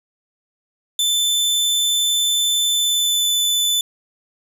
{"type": "tone with pitch glide", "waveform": "sawtooth", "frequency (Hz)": [3529, 3505], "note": ["A7", "A7"], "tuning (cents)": [4, -7], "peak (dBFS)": -13, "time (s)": [0.99, 3.81], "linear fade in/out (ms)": 2, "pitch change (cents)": -11, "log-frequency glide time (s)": [2.69, 3.29], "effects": []}